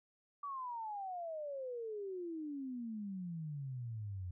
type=exponential sweep; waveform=sine; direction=down; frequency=1162 to 87.8 Hz; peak=-40 dBFS; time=0.43-4.31 s; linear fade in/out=5 ms; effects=none